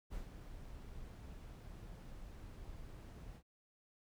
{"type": "noise with ADSR envelope", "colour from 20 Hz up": "brown", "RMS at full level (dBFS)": -44, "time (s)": [0.1, 3.43], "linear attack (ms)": 35, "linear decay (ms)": 130, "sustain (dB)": -7, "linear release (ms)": 74, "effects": []}